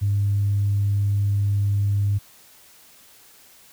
sine tone, 101 Hz, G#2, 48 cents flat, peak -17 dBFS, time 0.01-2.19 s, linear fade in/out 20 ms, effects tanh soft clip ceiling -13 dBFS + white hiss -51 dBFS RMS until 3.72 s

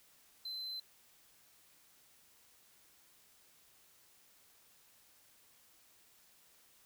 triangle tone, 4066 Hz, B7, 50 cents sharp, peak -39 dBFS, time 0.45-0.8 s, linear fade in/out 5 ms, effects white hiss -66 dBFS RMS until 6.85 s

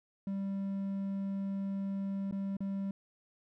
triangle tone with dropouts, 196 Hz, G3, in tune, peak -31 dBFS, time 0.27-2.91 s, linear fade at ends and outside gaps 2 ms, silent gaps 2.312-2.324 / 2.568-2.605 s, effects none

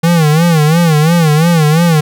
square tone with vibrato, 160.8 Hz, E3, 43 cents flat, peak -7 dBFS, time 0.03-2.01 s, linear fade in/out 10 ms, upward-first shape sine, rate 2.9 Hz, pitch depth 130 cents each way, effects none

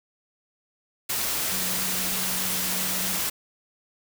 sine tone in noise, 185 Hz, F#3, in tune, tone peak -37 dBFS, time 1.51-3.19 s, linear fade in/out 10 ms, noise white, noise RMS -27 dBFS, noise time 1.09-3.3 s, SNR -13 dB, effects none

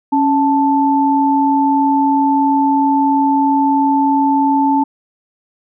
sine tone pair together, 276.7 / 878.5 Hz, C#4 / A5, -3 / -3 cents, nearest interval octave + minor sixth, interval 2000 cents, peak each -13 dBFS, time 0.12-4.84 s, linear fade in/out 10 ms, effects none

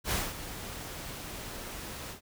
pink noise with ADSR envelope, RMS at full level -29 dBFS, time 0.04-2.21 s, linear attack 76 ms, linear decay 210 ms, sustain -12 dB, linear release 110 ms, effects none

